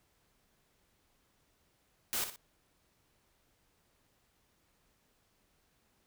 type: noise with echo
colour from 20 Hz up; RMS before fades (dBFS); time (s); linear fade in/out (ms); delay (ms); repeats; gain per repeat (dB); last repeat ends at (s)
white; -34; 2.13-2.24; 0; 60; 2; -9; 2.36
effects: pink hiss -73 dBFS RMS until 6.06 s